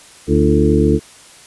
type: harmonic tone with a mistuned harmonic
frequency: 73.6 Hz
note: D2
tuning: 4 cents sharp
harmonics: 1 / 2 / 3 / 4 / 5 / 6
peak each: -17 / -17 / -17 / -17 / -17 / -17 dBFS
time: 0.27-1 s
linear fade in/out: 50 ms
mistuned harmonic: 5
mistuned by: -120 cents
effects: white hiss -42 dBFS RMS until 1.46 s + resampled to 24000 Hz